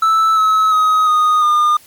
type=tone with pitch steps; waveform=triangle; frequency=1315 / 1288.7 / 1262.9 / 1237.6 / 1212.8 Hz; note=E6 / E6 / D#6 / D#6 / D#6; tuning=-5 / -40 / +25 / -10 / -45 cents; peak=-8 dBFS; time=0.02-1.77 s; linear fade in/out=5 ms; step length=350 ms; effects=white hiss -45 dBFS RMS until 1.86 s + Opus 48 kbps